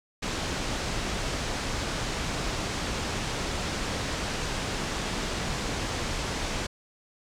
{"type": "low-pass noise", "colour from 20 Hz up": "pink", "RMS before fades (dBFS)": -31, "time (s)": [0.22, 6.67], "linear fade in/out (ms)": 10, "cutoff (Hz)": 7500, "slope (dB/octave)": 24, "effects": []}